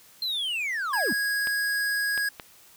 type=linear sweep; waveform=triangle; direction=down; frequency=4200 to 176.7 Hz; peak=-25 dBFS; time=0.22-1.13 s; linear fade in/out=2 ms
type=tone; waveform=square; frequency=1653 Hz; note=G#6; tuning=9 cents flat; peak=-25 dBFS; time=0.93-2.29 s; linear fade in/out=5 ms
type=clicks; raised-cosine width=0.3 ms; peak=-19 dBFS; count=3; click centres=1.472 / 2.177 / 2.398 s
effects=white hiss -54 dBFS RMS until 2.76 s